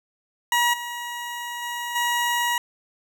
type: tone with level steps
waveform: 20% pulse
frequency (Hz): 958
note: A#5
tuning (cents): +47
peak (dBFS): -13 / -25 / -23 / -16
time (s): 0.52-2.58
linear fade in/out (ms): 2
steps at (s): 0.73 / 1.62 / 1.95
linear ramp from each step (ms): 10
effects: none